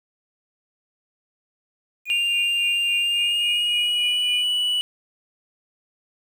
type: tone with tremolo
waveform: sine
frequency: 2451 Hz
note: D#7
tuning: 27 cents flat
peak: -23 dBFS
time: 2.05-4.45 s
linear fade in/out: 50 ms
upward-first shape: triangle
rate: 3.6 Hz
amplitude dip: 95%
type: tone with pitch glide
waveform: triangle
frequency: 2794 to 2953 Hz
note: F7 to F#7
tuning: 0 to -4 cents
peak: -18 dBFS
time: 2.1-4.81 s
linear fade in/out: 0 ms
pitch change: +96 cents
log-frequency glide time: 3.01-4.21 s
effects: 8-bit